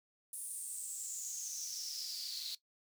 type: noise with high-pass filter sweep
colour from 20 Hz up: pink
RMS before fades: -43 dBFS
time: 0.33-2.55 s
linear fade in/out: 2 ms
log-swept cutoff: 9900 to 4100 Hz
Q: 7.8
effects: noise-tail reverb RT60 0.1 s tail -17 dB re dry